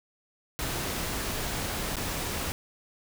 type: noise with dropouts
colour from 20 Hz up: pink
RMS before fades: -32 dBFS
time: 0.59-2.52 s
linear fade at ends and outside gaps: 0 ms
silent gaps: 1.957-1.967 s
effects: none